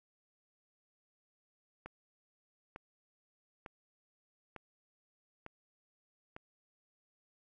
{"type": "click train", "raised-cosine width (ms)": 0.5, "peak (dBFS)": -30, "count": 6, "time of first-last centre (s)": [1.86, 6.365], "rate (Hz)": 1.11, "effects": []}